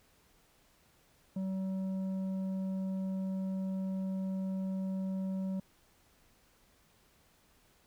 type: tone with tanh clipping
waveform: sine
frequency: 190.1 Hz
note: F#3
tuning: 47 cents sharp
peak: -34 dBFS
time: 1.36-5.6 s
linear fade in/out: 5 ms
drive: 7 dB
effects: pink hiss -67 dBFS RMS until 7.86 s